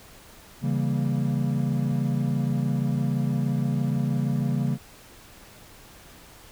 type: chord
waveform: triangle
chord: C# diminished seventh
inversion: none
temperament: equal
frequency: 138.59 / 164.81 / 196 / 233.1 Hz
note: C#3 / E3 / G3 / Bb3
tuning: 0 / 0 / 0 / 0 cents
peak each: -23 / -28 / -28 / -27 dBFS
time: 0.61-4.78 s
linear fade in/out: 50 ms
effects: pink hiss -49 dBFS RMS until 6.51 s